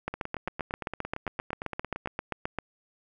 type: two click trains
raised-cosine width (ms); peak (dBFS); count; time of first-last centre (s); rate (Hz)
0.5; -19 / -15; 18 / 20; 0.14-2.074 / 0.08-2.587; 8.79 / 7.58
effects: none